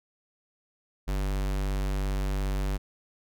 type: tone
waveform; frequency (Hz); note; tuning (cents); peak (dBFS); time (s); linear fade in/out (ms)
square; 48.64; G1; -13; -27; 1.07-2.78; 20
effects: none